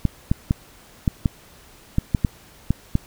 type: clicks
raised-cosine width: 5 ms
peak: -5 dBFS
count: 10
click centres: 0.053 / 0.315 / 0.509 / 1.078 / 1.258 / 1.984 / 2.148 / 2.248 / 2.706 / 2.954 s
effects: pink hiss -49 dBFS RMS until 3.06 s